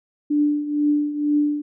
sine tone with tremolo, 294.7 Hz, D4, 6 cents sharp, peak -14 dBFS, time 0.3-1.62 s, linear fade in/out 10 ms, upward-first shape triangle, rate 2.1 Hz, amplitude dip 75%, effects none

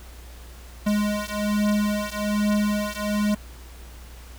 square beating tone pair, 207.7 / 208.9 Hz, G#3 / G#3, 0 / +10 cents, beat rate 1.2 Hz, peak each -25 dBFS, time 0.86-3.35 s, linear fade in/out 10 ms, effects added 60 Hz sine -40 dBFS peak until 4.38 s + pink hiss -48 dBFS RMS until 4.38 s

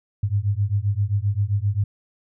sine beating tone pair, 98 / 105.6 Hz, G2 / G#2, 0 / +29 cents, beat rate 7.6 Hz, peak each -22 dBFS, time 0.23-1.84 s, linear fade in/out 5 ms, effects none

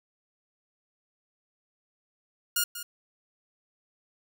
5% pulse tone with echo, 1427 Hz, F6, 37 cents sharp, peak -12 dBFS, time 2.56-2.64 s, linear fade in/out 5 ms, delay 190 ms, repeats 1, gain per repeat -12 dB, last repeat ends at 2.83 s, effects none

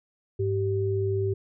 sine tone pair together, 102 / 387.6 Hz, G#2 / G4, -31 / -20 cents, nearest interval octave + major seventh, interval 2311 cents, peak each -26 dBFS, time 0.39-1.34 s, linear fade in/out 10 ms, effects none

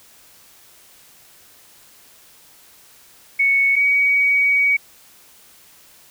sine tone pair in turn, 2217 / 2257 Hz, C#7 / C#7, 0 / +31 cents, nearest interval unison, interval 31 cents, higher second, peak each -13 dBFS, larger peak neither, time 3.39-3.76 / 3.76-4.77 s, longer second, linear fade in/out 10 ms, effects white hiss -49 dBFS RMS until 6.1 s

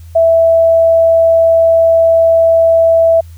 sine tone, 659.3 Hz, E5, in tune, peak -5 dBFS, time 0.15-3.21 s, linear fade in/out 10 ms, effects added 83 Hz sine -30 dBFS peak until 3.37 s + white hiss -49 dBFS RMS until 3.37 s

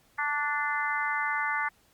harmonic tone with a mistuned harmonic, 293.7 Hz, D4, in tune, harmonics 3 / 4 / 5 / 6 / 7, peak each -33 / -33 / -33 / -33 / -33 dBFS, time 0.18-1.69 s, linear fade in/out 10 ms, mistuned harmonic 4, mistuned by -23 cents, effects pink hiss -64 dBFS RMS until 1.93 s + Opus 48 kbps

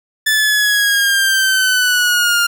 sawtooth exponential sweep, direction down, 1752 to 1400 Hz, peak -8 dBFS, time 0.26-2.47 s, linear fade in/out 10 ms, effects none

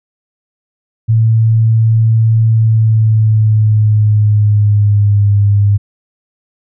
sine tone with pitch glide, 112.2 to 101.71 Hz, A2 to G#2, +34 to -36 cents, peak -6 dBFS, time 1.08-5.78 s, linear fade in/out 20 ms, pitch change -170 cents, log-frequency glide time 2.47-5.31 s, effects none

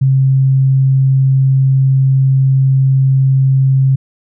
sine tone, 133.8 Hz, C3, 39 cents sharp, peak -7 dBFS, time 0.01-3.96 s, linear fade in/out 10 ms, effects none

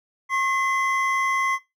triangle tone pair together, 1081 / 2041 Hz, C#6 / C7, -44 / -44 cents, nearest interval major seventh, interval 1100 cents, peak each -21 dBFS, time 0.29-1.59 s, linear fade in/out 50 ms, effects noise-tail reverb RT60 0.2 s tail -17 dB re dry

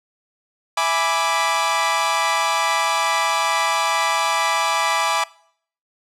sawtooth chord, E dominant seventh, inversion none, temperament equal, 659.3 / 830.6 / 987.8 / 1174.7 Hz, E5 / G#5 / B5 / D6, 0 / 0 / 0 / 0 cents, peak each -22 / -20 / -19 / -18 dBFS, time 0.77-5.24 s, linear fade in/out 5 ms, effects noise-tail reverb RT60 0.6 s tail -21 dB re dry + low-pass 9000 Hz 12 dB/octave

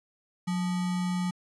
sine tone with sample-and-hold, 180.7 Hz, F#3, 41 cents flat, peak -26 dBFS, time 0.47-1.31 s, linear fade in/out 10 ms, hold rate 1050 Hz, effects resampled to 24000 Hz

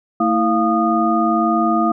sine tone cluster, 224.3 / 325.9 / 697 / 1230 Hz, A3 / E4 / F5 / D#6, +34 / -20 / -4 / -20 cents, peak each -19 dBFS, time 0.2-1.92 s, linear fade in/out 5 ms, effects none

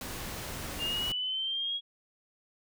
pink noise, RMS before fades -39 dBFS, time 0.01-1.12 s, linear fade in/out 2 ms
sine exponential sweep, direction up, 2794 to 3322 Hz, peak -30 dBFS, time 0.78-1.81 s, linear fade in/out 50 ms
effects none

